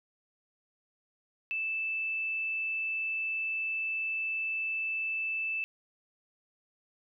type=tone; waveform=sine; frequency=2637 Hz; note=E7; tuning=in tune; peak=-30 dBFS; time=1.51-5.64 s; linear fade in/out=0 ms; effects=none